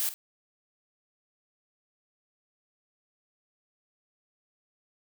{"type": "noise with echo", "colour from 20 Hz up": "blue", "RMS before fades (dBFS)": -29, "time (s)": [0, 0.09], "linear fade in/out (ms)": 0, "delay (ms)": 50, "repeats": 1, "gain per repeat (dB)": -13, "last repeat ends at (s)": 0.14, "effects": []}